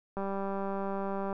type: click train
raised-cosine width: 1 ms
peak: -22 dBFS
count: 228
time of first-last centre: 0.17-1.328 s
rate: 196 Hz
effects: none